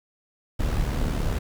brown noise with amplitude modulation, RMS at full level -22 dBFS, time 0.59-1.39 s, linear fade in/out 10 ms, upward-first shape sine, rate 73.6 Hz, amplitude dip 55%, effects none

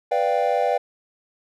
triangle chord, G dominant seventh, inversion first, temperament equal, 493.9 / 587.3 / 698.5 / 784 Hz, B4 / D5 / F5 / G5, 0 / 0 / 0 / 0 cents, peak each -22 dBFS, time 0.11-0.78 s, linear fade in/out 10 ms, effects none

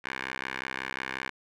10% pulse tone with band-pass filter, 65.5 Hz, C2, 2 cents sharp, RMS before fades -36 dBFS, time 0.04-1.3 s, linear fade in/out 10 ms, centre 1900 Hz, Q 2.1, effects none

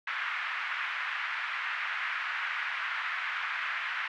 white band-pass noise, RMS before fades -34 dBFS, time 0.07-4.08 s, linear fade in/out 5 ms, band 1200 to 2200 Hz, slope 24 dB/octave, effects none

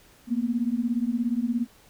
sine beating tone pair, 229 / 246 Hz, A#3 / B3, -31 / -7 cents, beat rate 17 Hz, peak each -26 / -26 dBFS, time 0.27-1.67 s, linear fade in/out 50 ms, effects pink hiss -56 dBFS RMS until 1.89 s

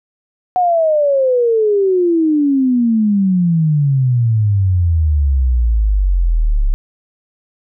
sine exponential sweep, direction down, 738 to 33.54 Hz, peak -10 dBFS, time 0.56-6.74 s, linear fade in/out 0 ms, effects none

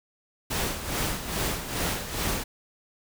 pink noise with tremolo, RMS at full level -27 dBFS, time 0.5-2.44 s, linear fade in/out 10 ms, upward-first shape sine, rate 2.4 Hz, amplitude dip 65%, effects none

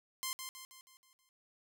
5% pulse tone with echo, 1046.5 Hz, C6, in tune, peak -24 dBFS, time 0.23-0.33 s, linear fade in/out 0 ms, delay 160 ms, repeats 6, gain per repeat -6 dB, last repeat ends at 1.29 s, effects none

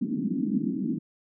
pink band-pass noise, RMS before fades -28 dBFS, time 0.01-0.99 s, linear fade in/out 10 ms, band 180 to 300 Hz, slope 48 dB/octave, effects none

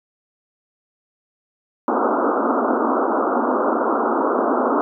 pink band-pass noise, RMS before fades -19 dBFS, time 1.88-4.81 s, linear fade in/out 0 ms, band 230 to 1400 Hz, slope 96 dB/octave, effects none

